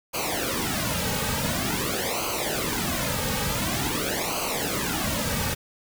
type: noise with flanger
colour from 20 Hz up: pink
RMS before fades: -27 dBFS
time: 0.13-5.55 s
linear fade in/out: 20 ms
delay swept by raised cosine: 0.55 to 2.95 ms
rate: 0.47 Hz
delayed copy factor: -0.85
effects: none